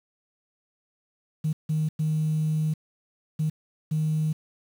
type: tone bursts at uneven times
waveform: sine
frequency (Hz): 155.56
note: D#3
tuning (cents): 0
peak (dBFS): -21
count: 5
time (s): 1.44-1.53 / 1.69-1.89 / 1.99-2.74 / 3.39-3.5 / 3.91-4.33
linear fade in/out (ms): 10
effects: tanh soft clip ceiling -18 dBFS + 8-bit